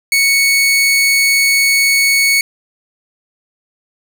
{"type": "tone", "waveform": "sawtooth", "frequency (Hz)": 2218, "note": "C#7", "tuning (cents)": 0, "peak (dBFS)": -6, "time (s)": [0.12, 2.41], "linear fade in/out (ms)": 2, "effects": []}